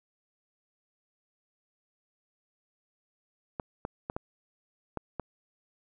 clicks, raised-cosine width 1 ms, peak -19 dBFS, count 6, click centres 3.598 / 3.851 / 4.099 / 4.165 / 4.973 / 5.197 s, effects none

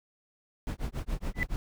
brown noise with tremolo, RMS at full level -30 dBFS, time 0.67-1.56 s, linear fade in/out 0 ms, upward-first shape sine, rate 7.1 Hz, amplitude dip 100%
sine tone with exponential growth, 1993 Hz, B6, 15 cents sharp, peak -22 dBFS, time 1.34-1.43 s, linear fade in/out 0 ms, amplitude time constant 18 ms
effects none

